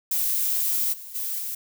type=noise with level steps; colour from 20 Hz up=violet; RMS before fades=-24 / -40 / -29 / -31 dBFS; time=0.11-1.55 s; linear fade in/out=5 ms; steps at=0.92 / 1.14 / 1.38 s; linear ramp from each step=20 ms; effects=none